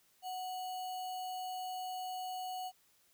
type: tone with sample-and-hold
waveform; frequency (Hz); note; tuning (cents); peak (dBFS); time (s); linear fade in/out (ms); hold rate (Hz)
sine; 740; F#5; 0; -38; 0.22-2.72; 50; 3675
effects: white hiss -70 dBFS RMS until 3.13 s